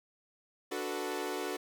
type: chord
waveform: sawtooth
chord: B minor seventh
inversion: first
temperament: equal with one note detuned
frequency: 293.7 / 368.9 / 440 / 493.9 Hz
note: D4 / F#4 / A4 / B4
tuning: 0 / -5 / 0 / 0 cents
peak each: -37 / -34 / -36 / -39 dBFS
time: 0.71-1.57 s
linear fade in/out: 10 ms
effects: 11-bit